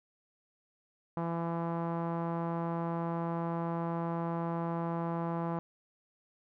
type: tone with low-pass filter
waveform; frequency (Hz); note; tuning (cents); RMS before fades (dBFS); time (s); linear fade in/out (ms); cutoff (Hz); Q
sawtooth; 167.9; E3; +32; -34; 1.17-5.59; 0; 1000; 2.4
effects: none